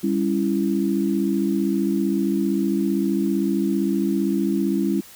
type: chord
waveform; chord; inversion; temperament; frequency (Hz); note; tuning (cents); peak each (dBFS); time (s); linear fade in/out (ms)
sine; C# diminished; second; just; 199.57 / 277.2 / 332.6; G3 / C#4 / E4; +31 / 0 / +16; -22 / -24 / -23; 0.03-5.01; 10
effects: white hiss -45 dBFS RMS until 5.15 s